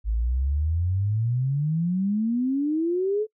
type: exponential sweep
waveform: sine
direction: up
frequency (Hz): 51.7 to 440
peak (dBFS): -21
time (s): 0.04-3.27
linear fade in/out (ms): 50
effects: noise-tail reverb RT60 0.1 s tail -26 dB re dry